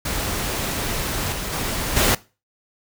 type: noise with level steps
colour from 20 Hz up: pink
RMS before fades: -25 / -28 / -25 / -17 dBFS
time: 0.05-2.15 s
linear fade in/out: 5 ms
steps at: 1.32 / 1.52 / 1.96 s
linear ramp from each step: 10 ms
effects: noise-tail reverb RT60 0.3 s tail -20 dB re dry